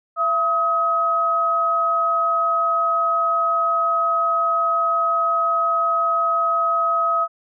sine tone pair together, 673.6 / 1270 Hz, E5 / D#6, +37 / +35 cents, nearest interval major seventh, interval 1098 cents, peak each -24 / -17 dBFS, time 0.16-7.28 s, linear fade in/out 50 ms, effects none

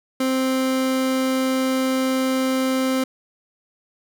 30% pulse tone, 261.6 Hz, C4, in tune, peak -16 dBFS, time 0.2-3.04 s, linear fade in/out 5 ms, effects none

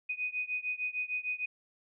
sine beating tone pair, 2489 / 2495.6 Hz, D#7 / D#7, 0 / +5 cents, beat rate 6.6 Hz, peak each -35 / -36 dBFS, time 0.09-1.46 s, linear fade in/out 10 ms, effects none

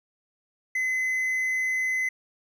triangle tone, 2036 Hz, C7, 48 cents flat, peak -22 dBFS, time 0.75-2.09 s, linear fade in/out 5 ms, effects none

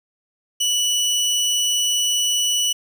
25% pulse tone, 2955 Hz, F#7, 3 cents flat, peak -14 dBFS, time 0.6-2.73 s, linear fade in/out 10 ms, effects none

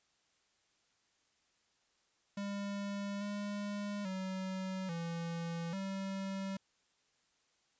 square tone with pitch steps, 200.9 / 204.3 / 188.5 / 168 / 193.8 Hz, G3 / G#3 / F#3 / E3 / G3, +43 / -28 / +32 / +33 / -20 cents, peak -38 dBFS, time 2.37-6.57 s, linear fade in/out 5 ms, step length 840 ms, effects white hiss -75 dBFS RMS until 7.79 s + resampled to 16000 Hz

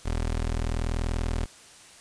25% pulse tone, 40.51 Hz, E1, 29 cents flat, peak -22 dBFS, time 0.05-1.46 s, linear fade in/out 10 ms, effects white hiss -50 dBFS RMS until 2 s + resampled to 22050 Hz

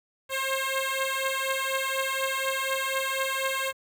10% pulse beating tone pair, 532 / 536.1 Hz, C5 / C5, +29 / +42 cents, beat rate 4.1 Hz, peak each -21 / -21 dBFS, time 0.29-3.73 s, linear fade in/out 50 ms, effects 9-bit

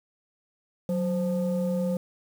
sine tone pair together, 184.2 / 521 Hz, F#3 / C5, -7 / -7 cents, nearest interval octave + tritone, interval 1800 cents, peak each -24 / -27 dBFS, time 0.89-1.97 s, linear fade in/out 2 ms, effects tanh soft clip ceiling -20 dBFS + 8-bit

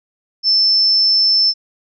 sine tone, 5300 Hz, E8, 9 cents sharp, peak -10 dBFS, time 0.43-1.54 s, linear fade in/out 50 ms, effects none

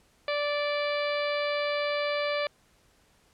harmonic tone, 584 Hz, D5, 10 cents flat, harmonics 1 / 2 / 3 / 4 / 5 / 6 / 7 / 8, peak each -28 / -35 / -37 / -35 / -42 / -41 / -42 / -44 dBFS, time 0.28-2.47 s, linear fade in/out 2 ms, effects pink hiss -64 dBFS RMS until 3.33 s + low-pass 11000 Hz 12 dB/octave

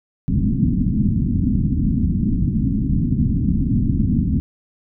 white low-pass noise, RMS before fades -18 dBFS, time 0.28-4.4 s, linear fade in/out 0 ms, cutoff 260 Hz, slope 48 dB/octave, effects none

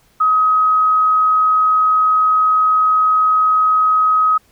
sine tone, 1266 Hz, D#6, 30 cents sharp, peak -10 dBFS, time 0.2-4.38 s, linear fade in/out 10 ms, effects pink hiss -55 dBFS RMS until 4.51 s

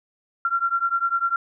sine beating tone pair, 1367 / 1377 Hz, F6 / F6, -37 / -25 cents, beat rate 10 Hz, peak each -23 dBFS, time 0.45-1.36 s, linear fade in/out 2 ms, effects none

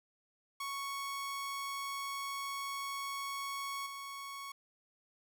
sawtooth tone with level steps, 1108.7 Hz, C#6, in tune, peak -34 / -39 dBFS, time 0.6-4.52 s, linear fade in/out 5 ms, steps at 3.86 s, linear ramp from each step 5 ms, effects none

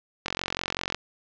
click train, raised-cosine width 0.2 ms, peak -9 dBFS, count 32, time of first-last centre 0.26-0.946 s, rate 45.2 Hz, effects low-pass 5000 Hz 12 dB/octave

